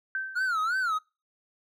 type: tone with exponential decay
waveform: sine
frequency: 1550 Hz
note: G6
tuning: 20 cents flat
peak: -26 dBFS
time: 0.15-0.71 s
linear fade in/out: 1 ms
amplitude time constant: 120 ms
type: tone with vibrato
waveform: triangle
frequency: 1395 Hz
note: F6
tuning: 2 cents flat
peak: -23 dBFS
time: 0.35-0.99 s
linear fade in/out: 20 ms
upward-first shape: sine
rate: 2.9 Hz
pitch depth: 180 cents each way
effects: noise-tail reverb RT60 0.3 s tail -24 dB re dry